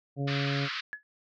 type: harmonic tone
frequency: 140 Hz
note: C#3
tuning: 18 cents sharp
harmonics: 1 / 2 / 3 / 4 / 5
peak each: -29 / -35 / -39 / -41 / -43 dBFS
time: 0.16-0.69 s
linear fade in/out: 50 ms
type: band-pass noise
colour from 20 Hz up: pink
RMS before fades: -35 dBFS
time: 0.27-0.81 s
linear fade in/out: 10 ms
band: 1200 to 4800 Hz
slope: 48 dB/octave
type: tone with exponential decay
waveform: sine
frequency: 1700 Hz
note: G#6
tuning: 40 cents sharp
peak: -30 dBFS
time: 0.93-1.03 s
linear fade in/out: 0 ms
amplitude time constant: 21 ms
effects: none